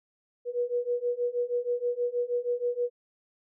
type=beating tone pair; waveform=sine; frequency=482 / 488.3 Hz; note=B4 / B4; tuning=-42 / -20 cents; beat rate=6.3 Hz; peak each=-30 / -29 dBFS; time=0.45-2.9 s; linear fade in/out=50 ms; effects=none